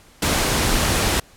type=noise; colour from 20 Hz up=pink; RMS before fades=-19 dBFS; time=0.22-1.2 s; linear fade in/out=5 ms; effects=pink hiss -50 dBFS RMS until 1.36 s + low-pass 12000 Hz 12 dB/octave